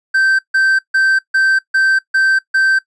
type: tone bursts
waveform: triangle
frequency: 1557 Hz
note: G6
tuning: 12 cents flat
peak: -8 dBFS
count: 7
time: 0.14-2.79 s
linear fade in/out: 10 ms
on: 250 ms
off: 150 ms
effects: noise-tail reverb RT60 0.1 s tail -18 dB re dry + resampled to 24000 Hz